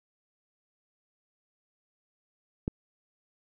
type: click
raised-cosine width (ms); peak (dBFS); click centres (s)
3; -16; 2.679
effects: none